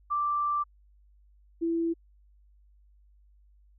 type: tone pair in turn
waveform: sine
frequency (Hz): 1174.7 / 333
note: D6 / E4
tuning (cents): 0 / +18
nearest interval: octave + minor seventh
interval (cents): 2182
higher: first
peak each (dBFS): -25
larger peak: neither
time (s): 0.1-0.64 / 1.61-1.94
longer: first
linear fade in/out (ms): 20
effects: added 50 Hz sine -57 dBFS peak until 3.78 s